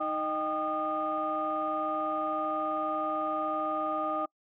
sine tone cluster, 312.1 / 618 / 785 / 1224 Hz, D#4 / D#5 / G5 / D#6, +5 / -12 / +2 / -29 cents, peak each -36 / -33 / -35 / -31 dBFS, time 0-4.26 s, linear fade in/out 10 ms, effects noise-tail reverb RT60 0.1 s tail -25 dB re dry + tanh soft clip ceiling -21 dBFS

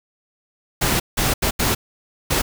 pink noise bursts at uneven times, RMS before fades -19 dBFS, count 5, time 0.81-1 / 1.17-1.34 / 1.42-1.51 / 1.59-1.75 / 2.3-2.42 s, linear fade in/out 10 ms, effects none

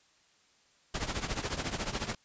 pink noise with tremolo, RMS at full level -31 dBFS, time 0.94-2.15 s, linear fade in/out 5 ms, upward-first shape triangle, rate 14 Hz, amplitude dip 85%, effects white hiss -66 dBFS RMS until 2.24 s + resampled to 16000 Hz

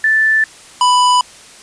sine / square tone pair in turn, 1760 / 992.3 Hz, A6 / B5, 0 / +8 cents, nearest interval minor seventh, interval 992 cents, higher first, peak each -9 dBFS, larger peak neither, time 0.04-0.44 / 0.81-1.21 s, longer neither, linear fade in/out 2 ms, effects white hiss -39 dBFS RMS until 1.62 s + resampled to 22050 Hz

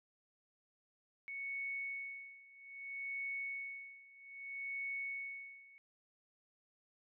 sine tone with tremolo, 2217 Hz, C#7, in tune, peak -38 dBFS, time 1.28-5.78 s, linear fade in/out 0 ms, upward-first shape sine, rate 0.62 Hz, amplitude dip 90%, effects none

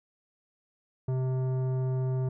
sine tone with tanh clipping, 129.6 Hz, C3, 16 cents flat, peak -28 dBFS, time 1.08-2.29 s, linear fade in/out 5 ms, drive 13 dB, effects none

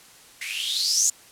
violet noise with band-pass filter sweep, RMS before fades -24 dBFS, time 0.41-1.1 s, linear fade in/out 5 ms, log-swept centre 2100 to 7000 Hz, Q 10, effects white hiss -50 dBFS RMS until 1.31 s + low-pass 11000 Hz 12 dB/octave

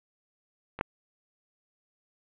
clicks, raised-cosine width 0.5 ms, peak -23 / -11 dBFS, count 2, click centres 0.79 / 0.811 s, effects resampled to 8000 Hz + 7-bit

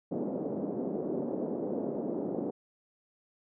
pink band-pass noise, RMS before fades -34 dBFS, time 0.11-2.51 s, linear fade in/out 10 ms, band 210 to 550 Hz, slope 24 dB/octave, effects none

